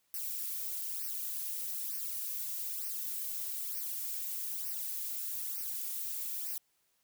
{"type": "noise with flanger", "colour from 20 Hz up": "violet", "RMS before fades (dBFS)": -38, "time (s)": [0.14, 6.58], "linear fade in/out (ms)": 2, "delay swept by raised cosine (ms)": [0.27, 3.07], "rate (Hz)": 1.1, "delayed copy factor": -0.9, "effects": ["white hiss -75 dBFS RMS until 7.03 s"]}